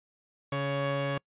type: tone pair together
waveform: sawtooth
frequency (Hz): 140 / 558.6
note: C#3 / C#5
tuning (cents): +18 / +13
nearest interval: 2 octaves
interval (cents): 2395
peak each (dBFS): -27 / -27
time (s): 0.52-1.18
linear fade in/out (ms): 5
effects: noise-tail reverb RT60 0.1 s tail -26 dB re dry + resampled to 8000 Hz